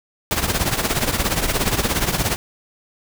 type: noise with tremolo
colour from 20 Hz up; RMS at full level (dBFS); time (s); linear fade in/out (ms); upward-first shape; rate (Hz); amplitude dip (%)
pink; -17; 0.31-2.36; 0; triangle; 17; 80
effects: none